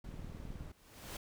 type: noise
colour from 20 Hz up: brown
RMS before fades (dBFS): -48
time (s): 0.04-0.72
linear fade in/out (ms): 5
type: click train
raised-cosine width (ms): 5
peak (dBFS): -34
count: 12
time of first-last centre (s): 0.09-0.66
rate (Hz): 19.3
type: noise with exponential growth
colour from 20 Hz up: pink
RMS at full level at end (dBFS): -43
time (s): 0.52-1.17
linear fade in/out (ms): 5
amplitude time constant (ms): 140
effects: none